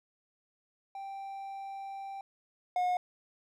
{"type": "tone pair in turn", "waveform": "triangle", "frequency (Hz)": [784, 722.3], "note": ["G5", "F#5"], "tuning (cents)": [0, -42], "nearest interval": "minor second", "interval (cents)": 142, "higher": "first", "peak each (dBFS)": [-37, -25], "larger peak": "second", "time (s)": [[0.95, 2.21], [2.76, 2.97]], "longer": "first", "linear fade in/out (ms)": 2, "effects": []}